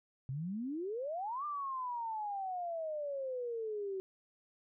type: exponential two-way sweep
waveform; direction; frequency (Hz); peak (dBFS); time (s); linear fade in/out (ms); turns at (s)
sine; up then down; 126.1 to 1203 to 376; -36; 0.29-4; 0; 1.45
effects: none